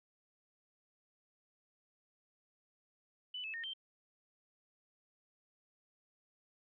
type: tone with pitch steps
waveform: sine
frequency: 2987 / 2607 / 1839 / 3134 Hz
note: F#7 / E7 / A#6 / G7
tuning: +16 / -20 / -24 / -1 cents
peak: -40 dBFS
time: 3.34-3.736 s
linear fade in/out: 5 ms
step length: 99 ms
effects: none